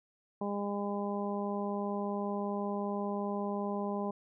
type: harmonic tone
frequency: 202.8 Hz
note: G#3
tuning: 41 cents flat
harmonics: 1 / 2 / 3 / 4 / 5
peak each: -35 / -38 / -40 / -41 / -42 dBFS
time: 0.41-4.11 s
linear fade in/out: 5 ms
effects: none